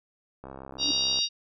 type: click train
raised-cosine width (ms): 1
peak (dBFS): -27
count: 51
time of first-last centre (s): 0.44-1.189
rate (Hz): 66.8
type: tone with exponential growth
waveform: sine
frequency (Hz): 290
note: D4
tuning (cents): -22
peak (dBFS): -28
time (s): 0.72-0.91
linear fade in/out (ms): 2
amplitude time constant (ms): 41
type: harmonic tone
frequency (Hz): 939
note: A#5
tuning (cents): +12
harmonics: 3 / 4 / 5 / 6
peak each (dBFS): -32 / -27 / -28 / -32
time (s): 0.78-1.29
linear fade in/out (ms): 50
effects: none